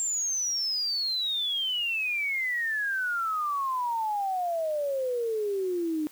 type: exponential sweep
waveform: sine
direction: down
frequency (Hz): 7459 to 299.6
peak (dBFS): -26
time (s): 0-6.07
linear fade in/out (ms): 0
effects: white hiss -53 dBFS RMS until 6.11 s